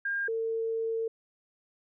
sine tone pair in turn, 1609 / 451.5 Hz, G6 / A4, +45 / +45 cents, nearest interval octave + minor seventh, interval 2200 cents, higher first, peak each -28 dBFS, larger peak neither, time 0.05-0.28 / 0.28-1.08 s, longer second, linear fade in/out 5 ms, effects none

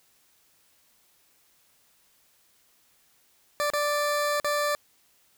20% pulse tone with dropouts, 587.3 Hz, D5, in tune, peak -19 dBFS, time 3.6-4.75 s, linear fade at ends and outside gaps 0 ms, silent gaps 3.701-3.735 / 4.399-4.445 s, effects white hiss -64 dBFS RMS until 5.37 s

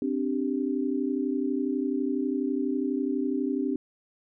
sine chord, C suspended second, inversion none, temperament equal, 261.6 / 293.7 / 392 Hz, C4 / D4 / G4, 0 / 0 / 0 cents, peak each -28 / -29 / -32 dBFS, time 0.02-3.76 s, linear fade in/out 2 ms, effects none

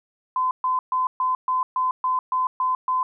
sine tone bursts, 1022 Hz, C6, 41 cents flat, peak -19 dBFS, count 10, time 0.36-3.03 s, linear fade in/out 2 ms, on 150 ms, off 130 ms, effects none

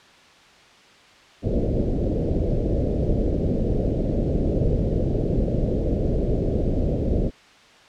pink low-pass noise, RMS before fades -22 dBFS, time 1.42-7.31 s, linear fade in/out 50 ms, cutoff 590 Hz, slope 48 dB/octave, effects white hiss -50 dBFS RMS until 7.88 s + low-pass 4000 Hz 12 dB/octave

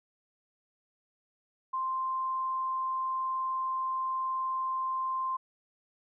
sine tone, 1046.5 Hz, C6, in tune, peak -29 dBFS, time 1.73-5.37 s, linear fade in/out 10 ms, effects none

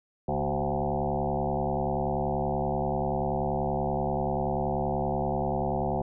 sine tone with frequency modulation, 450.1 Hz, A4, 39 cents sharp, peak -25 dBFS, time 0.28-6.02 s, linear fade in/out 5 ms, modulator 70.4 Hz, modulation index 5.4, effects none

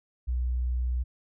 sine tone, 61.7 Hz, B1, 1 cent flat, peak -25 dBFS, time 0.27-1.04 s, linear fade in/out 20 ms, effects none

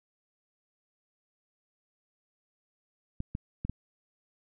clicks, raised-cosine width 5 ms, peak -21 dBFS, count 4, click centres 3.204 / 3.351 / 3.65 / 3.696 s, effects none

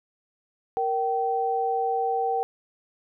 sine tone pair together, 466.2 / 771.5 Hz, A#4 / G5, 0 / -28 cents, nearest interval major sixth, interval 872 cents, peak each -27 / -24 dBFS, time 0.77-2.43 s, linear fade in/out 0 ms, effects none

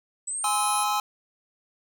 sine linear sweep, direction up, 7902 to 10900 Hz, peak -28 dBFS, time 0.27-0.84 s, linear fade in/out 10 ms
square chord, Ab augmented, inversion none, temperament just, 830.6 / 1038.3 / 1297.8 Hz, Ab5 / C6 / E6, 0 / -14 / -27 cents, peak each -27 / -30 / -29 dBFS, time 0.44-1 s, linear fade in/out 2 ms
effects none

